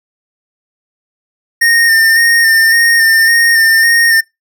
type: tone with vibrato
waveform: square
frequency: 1828 Hz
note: A#6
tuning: 34 cents flat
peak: -7 dBFS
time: 1.61-4.21 s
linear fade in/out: 10 ms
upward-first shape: square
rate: 1.8 Hz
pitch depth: 23 cents each way
effects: noise-tail reverb RT60 0.2 s tail -26 dB re dry